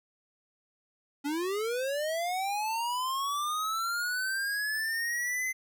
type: linear sweep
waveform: square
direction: up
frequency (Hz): 277.2 to 2060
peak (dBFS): -30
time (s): 1.24-5.53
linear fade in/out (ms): 20
effects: none